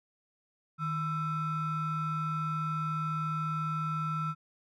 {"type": "ring-modulated tone", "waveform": "triangle", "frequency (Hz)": 587.3, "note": "D5", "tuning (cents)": 0, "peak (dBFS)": -25, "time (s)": [0.78, 4.35], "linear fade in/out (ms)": 50, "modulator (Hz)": 743, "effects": []}